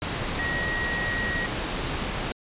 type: tone in noise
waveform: sine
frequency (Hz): 1900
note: A#6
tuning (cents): +33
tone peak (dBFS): -27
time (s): 0.39-1.46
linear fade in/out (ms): 0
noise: pink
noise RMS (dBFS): -29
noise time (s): 0.02-2.32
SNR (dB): -1
effects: resampled to 8000 Hz